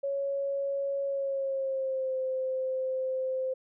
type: tone with pitch glide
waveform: sine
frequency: 555 to 520.8 Hz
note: C#5 to C5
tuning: +2 to -8 cents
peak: -28 dBFS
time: 0.03-3.54 s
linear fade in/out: 10 ms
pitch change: -110 cents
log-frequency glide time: 1.05-2.16 s
effects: none